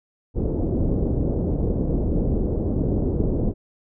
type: low-pass noise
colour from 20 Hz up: pink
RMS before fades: -22 dBFS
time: 0.34-3.54 s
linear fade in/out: 50 ms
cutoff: 480 Hz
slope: 24 dB/octave
effects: none